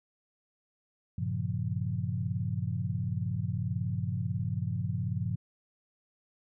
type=chord; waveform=sine; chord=G half-diminished seventh; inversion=none; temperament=equal; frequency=98 / 116.54 / 138.59 / 174.61 Hz; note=G2 / Bb2 / Db3 / F3; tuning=0 / 0 / 0 / 0 cents; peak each=-34 / -34 / -36 / -36 dBFS; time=1.18-5.36 s; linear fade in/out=5 ms; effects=none